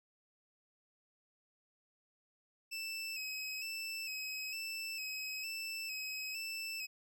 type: tone with vibrato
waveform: 25% pulse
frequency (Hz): 2600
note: E7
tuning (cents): -24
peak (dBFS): -36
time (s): 2.71-6.87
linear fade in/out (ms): 20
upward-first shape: square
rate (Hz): 1.1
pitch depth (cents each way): 37
effects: none